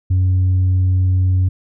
sine tone with tanh clipping, 92.4 Hz, F#2, 2 cents flat, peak -12 dBFS, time 0.1-1.49 s, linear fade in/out 10 ms, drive 1 dB, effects none

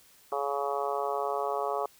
harmonic tone, 140.7 Hz, C#3, 26 cents sharp, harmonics 3 / 4 / 5 / 6 / 7 / 8 / 9, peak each -34 / -35 / -34 / -36 / -40 / -35 / -42 dBFS, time 0.32-1.86 s, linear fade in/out 2 ms, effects white hiss -59 dBFS RMS until 1.99 s

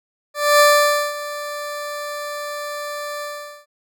20% pulse tone with ADSR envelope, 587.3 Hz, D5, in tune, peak -4 dBFS, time 0.34-3.66 s, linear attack 260 ms, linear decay 530 ms, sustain -17 dB, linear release 440 ms, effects none

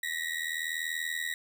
35% pulse ring-modulated tone, 1910 Hz, A#6, 42 cents sharp, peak -27 dBFS, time 0.03-1.34 s, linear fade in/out 2 ms, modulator 40.3 Hz, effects none

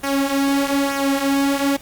sawtooth tone with flanger, 277.2 Hz, C#4, in tune, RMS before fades -19 dBFS, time 0.03-1.77 s, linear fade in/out 10 ms, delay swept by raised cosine 0.23 to 5.73 ms, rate 1.1 Hz, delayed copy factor -0.65, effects pink hiss -43 dBFS RMS until 1.81 s + Opus 24 kbps

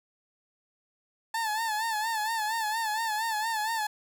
30% pulse tone with vibrato, 880 Hz, A5, in tune, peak -25 dBFS, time 1.34-3.87 s, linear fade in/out 5 ms, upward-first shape sine, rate 4.3 Hz, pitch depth 77 cents each way, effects none

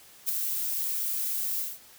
violet noise with ADSR envelope, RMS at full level -24 dBFS, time 0.26-1.79 s, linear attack 32 ms, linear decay 3 ms, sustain -6 dB, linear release 200 ms, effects white hiss -53 dBFS RMS until 1.98 s

